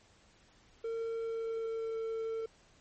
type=tone with pitch glide; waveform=triangle; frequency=455.6 to 449.1 Hz; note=A#4 to A4; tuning=-40 to +35 cents; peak=-32 dBFS; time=0.84-2.46 s; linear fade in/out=5 ms; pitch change=-25 cents; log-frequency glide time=1.15-1.95 s; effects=pink hiss -64 dBFS RMS until 2.8 s + MP3 32 kbps